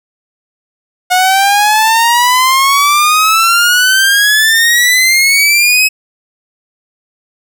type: exponential sweep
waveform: sawtooth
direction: up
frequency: 723 to 2573 Hz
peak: -3 dBFS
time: 1.1-5.89 s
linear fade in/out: 20 ms
effects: none